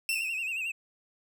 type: tone with exponential decay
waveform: sawtooth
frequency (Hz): 2684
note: E7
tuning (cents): +31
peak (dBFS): -22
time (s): 0.09-0.55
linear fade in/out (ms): 1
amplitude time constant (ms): 100
type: tone with vibrato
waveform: triangle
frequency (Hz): 2637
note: E7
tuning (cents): 0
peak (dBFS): -29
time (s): 0.11-0.72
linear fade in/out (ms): 10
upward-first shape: sine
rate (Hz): 11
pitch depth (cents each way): 92
effects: none